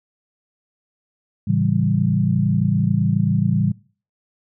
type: chord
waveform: sine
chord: A dominant seventh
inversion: none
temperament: equal with one note detuned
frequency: 110 / 137.71 / 164.81 / 196 Hz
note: A2 / C#3 / E3 / G3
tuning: 0 / -11 / 0 / 0 cents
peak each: -21 dBFS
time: 1.47-3.72 s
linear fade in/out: 10 ms
effects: noise-tail reverb RT60 0.4 s tail -21 dB re dry